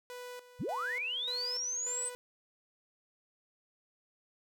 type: tone with tremolo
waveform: sawtooth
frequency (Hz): 493.9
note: B4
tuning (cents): 0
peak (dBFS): -39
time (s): 0.1-2.15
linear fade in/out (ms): 0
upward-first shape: square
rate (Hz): 1.7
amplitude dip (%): 75
type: linear sweep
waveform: sine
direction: up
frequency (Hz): 52.5 to 8300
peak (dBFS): -33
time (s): 0.59-2.1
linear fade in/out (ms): 20
effects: none